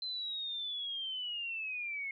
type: linear sweep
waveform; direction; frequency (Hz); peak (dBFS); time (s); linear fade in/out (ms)
sine; down; 4093 to 2158; -36; 0.02-2.11; 2
effects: none